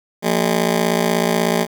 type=ring-modulated tone; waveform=15% pulse; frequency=204 Hz; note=G#3; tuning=31 cents flat; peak=-6 dBFS; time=0.22-1.67 s; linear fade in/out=50 ms; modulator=28.2 Hz; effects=8-bit